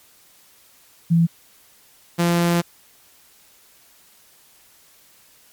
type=tone pair in turn; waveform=sine / sawtooth; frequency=167.3 / 171.9 Hz; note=E3 / F3; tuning=+26 / -27 cents; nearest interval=unison; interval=47 cents; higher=second; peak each=-12 dBFS; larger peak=neither; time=1.1-1.27 / 2.18-2.62 s; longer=second; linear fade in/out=20 ms; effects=white hiss -53 dBFS RMS until 5.52 s + MP3 96 kbps

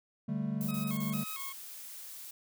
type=chord; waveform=triangle; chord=D suspended fourth; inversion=none; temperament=equal; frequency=146.83 / 196 / 220 Hz; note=D3 / G3 / A3; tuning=0 / 0 / 0 cents; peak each=-35 / -34 / -33 dBFS; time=0.28-1.24 s; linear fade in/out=10 ms
type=noise bursts; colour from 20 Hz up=violet; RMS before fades=-42 dBFS; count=7; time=0.61-1.495 s; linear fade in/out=0 ms; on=99 ms; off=32 ms
type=tone with vibrato; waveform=20% pulse; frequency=1174.7 Hz; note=D6; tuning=in tune; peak=-38 dBFS; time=0.68-1.53 s; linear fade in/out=10 ms; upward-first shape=square; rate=2.2 Hz; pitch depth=130 cents each way
type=noise; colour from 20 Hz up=blue; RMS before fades=-46 dBFS; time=1.12-2.31 s; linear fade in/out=5 ms
effects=none

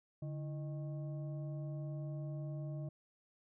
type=tone with frequency modulation; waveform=sine; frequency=145.8 Hz; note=D3; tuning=12 cents flat; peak=-39 dBFS; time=0.22-2.89 s; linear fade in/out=5 ms; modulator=473 Hz; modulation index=0.5; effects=none

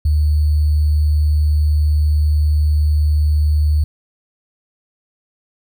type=tone with sample-and-hold; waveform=sine; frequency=75.4 Hz; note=D2; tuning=46 cents sharp; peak=-11 dBFS; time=0.05-3.84 s; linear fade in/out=5 ms; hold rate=4410 Hz; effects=none

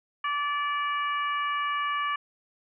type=harmonic tone; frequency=580 Hz; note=D5; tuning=22 cents flat; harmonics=2 / 3 / 4 / 5; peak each=-27 / -34 / -36 / -38 dBFS; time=0.24-2.16 s; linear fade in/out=5 ms; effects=none

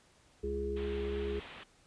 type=harmonic tone; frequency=69 Hz; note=C#2; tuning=7 cents flat; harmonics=1 / 3 / 5 / 6; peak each=-38 / -44 / -43 / -35 dBFS; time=0.43-1.4 s; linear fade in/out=10 ms
type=low-pass noise; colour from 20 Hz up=white; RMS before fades=-50 dBFS; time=0.76-1.64 s; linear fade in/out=10 ms; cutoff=3500 Hz; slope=48 dB/octave
effects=pink hiss -65 dBFS RMS until 1.86 s + resampled to 22050 Hz

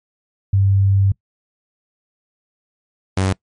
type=tone pair in turn; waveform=sine / sawtooth; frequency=98 / 94.88 Hz; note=G2 / F#2; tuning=0 / +44 cents; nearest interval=minor second; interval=56 cents; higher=first; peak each=-11 dBFS; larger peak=neither; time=0.53-1.12 / 3.17-3.33 s; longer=first; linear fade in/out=5 ms; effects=noise-tail reverb RT60 0.1 s tail -23 dB re dry + MP3 48 kbps

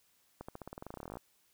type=accelerating click train; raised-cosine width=1 ms; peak=-29 dBFS; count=21; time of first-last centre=0.41-1.171 s; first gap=75 ms; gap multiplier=0.92; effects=white hiss -71 dBFS RMS until 1.53 s

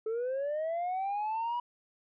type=linear sweep; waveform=sine; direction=up; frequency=431.7 to 976 Hz; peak=-28 dBFS; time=0.06-1.6 s; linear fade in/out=5 ms; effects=tanh soft clip ceiling -29 dBFS

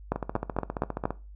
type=two click trains; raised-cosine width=1 ms; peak=-16 / -11 dBFS; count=15 / 5; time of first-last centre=0.16-1.106 / 0.12-1.055 s; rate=14.8 / 4.28 Hz; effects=noise-tail reverb RT60 0.3 s tail -18 dB re dry + added 50 Hz sine -43 dBFS peak until 1.35 s

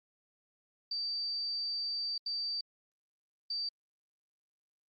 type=tone bursts at uneven times; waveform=sine; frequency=4642 Hz; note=D8; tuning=21 cents flat; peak=-33 dBFS; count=3; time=0.91-2.18 / 2.26-2.61 / 3.5-3.69 s; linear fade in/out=5 ms; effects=Opus 48 kbps

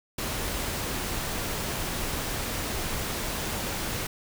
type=noise; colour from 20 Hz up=pink; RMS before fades=-31 dBFS; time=0.18-4.07 s; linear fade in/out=5 ms; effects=none

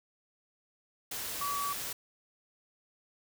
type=tone in noise; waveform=sine; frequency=1141 Hz; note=C#6; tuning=50 cents sharp; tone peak=-32 dBFS; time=1.41-1.73 s; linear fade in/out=5 ms; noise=white; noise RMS=-38 dBFS; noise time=1.11-1.93 s; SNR=+3 dB; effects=none

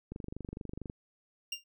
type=click train; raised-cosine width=3 ms; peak=-27 dBFS; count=20; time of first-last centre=0.12-0.899 s; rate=24.4 Hz
type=tone with exponential decay; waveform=25% pulse; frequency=2794 Hz; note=F7; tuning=in tune; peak=-27 dBFS; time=1.52-1.64 s; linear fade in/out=5 ms; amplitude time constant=24 ms
effects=none

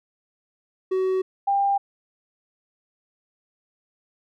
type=tone pair in turn; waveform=triangle / sine; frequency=376 / 796.7 Hz; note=F#4 / G5; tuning=+28 / +28 cents; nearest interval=octave + minor second; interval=1300 cents; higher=second; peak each=-18 dBFS; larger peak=neither; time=0.91-1.22 / 1.47-1.78 s; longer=neither; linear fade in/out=10 ms; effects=none

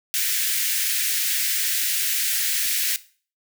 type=high-pass noise; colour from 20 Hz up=white; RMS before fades=-23 dBFS; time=0.14-2.96 s; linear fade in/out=0 ms; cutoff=1600 Hz; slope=48 dB/octave; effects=noise-tail reverb RT60 0.4 s tail -17 dB re dry

